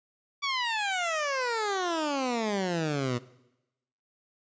15% pulse exponential sweep, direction down, 1154 to 118.6 Hz, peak -21 dBFS, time 0.42-3.19 s, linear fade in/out 20 ms, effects noise-tail reverb RT60 0.9 s tail -19 dB re dry + resampled to 16000 Hz

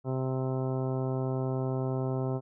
harmonic tone, 130.81 Hz, C3, in tune, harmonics 1 / 2 / 3 / 4 / 5 / 6 / 7 / 8 / 10, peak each -30 / -36 / -35 / -40 / -40 / -45 / -47 / -48 / -50 dBFS, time 0.04-2.41 s, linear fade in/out 50 ms, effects none

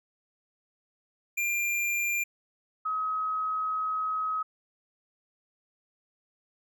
square / sine tone pair in turn, 2388 / 1271.6 Hz, D7 / D#6, +28 / +37 cents, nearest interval major seventh, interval 1091 cents, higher first, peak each -27 / -27 dBFS, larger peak neither, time 1.37-2.24 / 2.85-4.43 s, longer second, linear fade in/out 10 ms, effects none

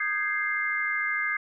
sine chord, Ab major seventh, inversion second, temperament equal with one note detuned, 1231.6 / 1568 / 1661.2 / 2093 Hz, Eb6 / G6 / Ab6 / C7, -18 / 0 / 0 / 0 cents, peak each -34 / -34 / -30 / -28 dBFS, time 0-1.37 s, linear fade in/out 5 ms, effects none

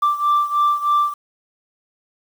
sine beating tone pair, 1174.7 / 1177.9 Hz, D6 / D6, 0 / +5 cents, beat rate 3.2 Hz, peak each -15 / -18 dBFS, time 0.02-1.14 s, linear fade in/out 10 ms, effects tanh soft clip ceiling -11 dBFS + 7-bit

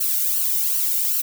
violet noise with flanger, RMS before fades -21 dBFS, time 0-1.22 s, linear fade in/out 10 ms, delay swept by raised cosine 0.68 to 1.4 ms, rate 2.6 Hz, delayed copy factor +0.85, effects none

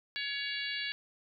harmonic tone, 563 Hz, C#5, 27 cents sharp, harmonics 3 / 4 / 5 / 6 / 7 / 8, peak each -39 / -40 / -41 / -42 / -42 / -43 dBFS, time 0.16-0.92 s, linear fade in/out 0 ms, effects none

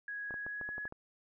sine tone with pitch glide, 1661.2 to 1685.4 Hz, G#6 to G#6, 0 to +25 cents, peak -38 dBFS, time 0.08-0.88 s, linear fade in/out 2 ms, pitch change +25 cents, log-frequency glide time 0.36-0.76 s
clicks, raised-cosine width 1 ms, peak -32 dBFS, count 8, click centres 0.308 / 0.341 / 0.465 / 0.613 / 0.69 / 0.781 / 0.854 / 0.924 s
effects none

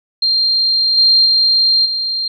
sine tone with level steps, 4186 Hz, C8, in tune, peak -11 / -7 / -9 / -16 dBFS, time 0.22-2.28 s, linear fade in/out 5 ms, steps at 0.97 / 1.25 / 1.85 s, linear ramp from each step 10 ms, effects none

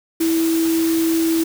sine tone in noise, 327.4 Hz, E4, 12 cents flat, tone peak -15 dBFS, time 0.2-1.44 s, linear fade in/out 10 ms, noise white, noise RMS -28 dBFS, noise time 0.2-1.44 s, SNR +10 dB, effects none

